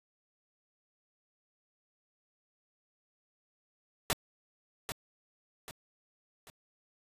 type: noise with echo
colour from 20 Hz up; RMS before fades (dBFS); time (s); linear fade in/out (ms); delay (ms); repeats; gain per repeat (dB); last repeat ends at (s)
pink; -29; 4.1-4.13; 0; 790; 3; -8; 6.5
effects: resampled to 32000 Hz